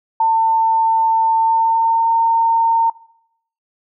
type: tone with pitch glide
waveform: sine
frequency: 898 to 913.2 Hz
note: A5 to A#5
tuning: +35 to -36 cents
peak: -11 dBFS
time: 0.2-2.9 s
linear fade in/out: 5 ms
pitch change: +29 cents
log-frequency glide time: 1.31-2.11 s
effects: noise-tail reverb RT60 0.7 s tail -21 dB re dry